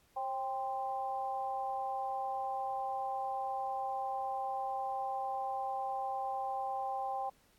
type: tone with amplitude modulation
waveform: sine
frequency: 790 Hz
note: G5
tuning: 13 cents sharp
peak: -30 dBFS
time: 0.16-7.3 s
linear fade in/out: 10 ms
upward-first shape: sine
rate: 251 Hz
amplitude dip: 85%
effects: pink hiss -69 dBFS RMS until 7.58 s + AAC 64 kbps